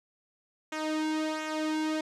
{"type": "tone with flanger", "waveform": "sawtooth", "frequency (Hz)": 311.1, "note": "D#4", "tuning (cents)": 0, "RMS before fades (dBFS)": -31, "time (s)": [0.72, 2.01], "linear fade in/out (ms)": 5, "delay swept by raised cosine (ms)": [0.21, 1.61], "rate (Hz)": 1.4, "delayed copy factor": -0.65, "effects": ["low-pass 7000 Hz 12 dB/octave"]}